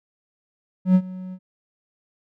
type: tone with ADSR envelope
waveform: triangle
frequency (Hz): 185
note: F#3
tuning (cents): 0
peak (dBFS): -8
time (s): 0.85-1.39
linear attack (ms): 99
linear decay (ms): 62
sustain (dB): -21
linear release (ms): 59
effects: none